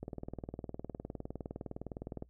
click train, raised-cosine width 2 ms, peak -27 dBFS, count 44, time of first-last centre 0.03-2.224 s, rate 19.6 Hz, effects noise-tail reverb RT60 0.1 s tail -22 dB re dry + added 60 Hz sine -61 dBFS peak until 2.29 s

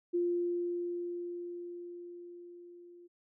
sine tone with level ramp, 349.2 Hz, F4, in tune, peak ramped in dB -27 to -52 dBFS, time 0.13-3.08 s, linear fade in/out 20 ms, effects none

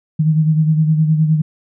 sine beating tone pair, 155.56 / 165.26 Hz, D#3 / E3, 0 / +5 cents, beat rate 9.7 Hz, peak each -11 / -20 dBFS, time 0.19-1.42 s, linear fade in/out 10 ms, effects none

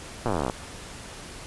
slowing click train, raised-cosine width 1 ms, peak -12 dBFS, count 21, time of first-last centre 0.26-0.498 s, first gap 8 ms, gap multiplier 1.04, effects pink hiss -41 dBFS RMS until 1.46 s + resampled to 24000 Hz

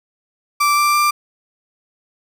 35% pulse tone with pitch steps, 1169 / 1177.1 / 1185.3 Hz, D6 / D6 / D6, -8 / +4 / +16 cents, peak -11 dBFS, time 0.6-1.11 s, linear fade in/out 10 ms, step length 170 ms, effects none

